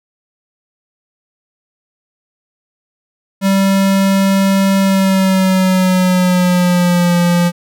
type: tone with pitch glide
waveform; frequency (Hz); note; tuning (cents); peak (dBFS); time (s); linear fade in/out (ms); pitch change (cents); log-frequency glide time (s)
square; 194.5 to 174.28; G3 to F3; -13 to -3; -10; 3.41-7.52; 50; -190; 4.8-7.16
effects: none